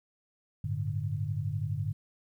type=chord; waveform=sine; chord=G suspended second; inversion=none; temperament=equal; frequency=98 / 110 / 146.83 Hz; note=G2 / A2 / D3; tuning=0 / 0 / 0 cents; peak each=-34 dBFS; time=0.64-1.93 s; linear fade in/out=5 ms; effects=11-bit